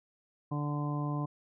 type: harmonic tone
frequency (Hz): 146.83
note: D3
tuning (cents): 0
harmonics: 1 / 2 / 3 / 4 / 5 / 6 / 7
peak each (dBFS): -32 / -37 / -48 / -46 / -45 / -50 / -41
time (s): 0.51-1.26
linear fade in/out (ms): 10
effects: none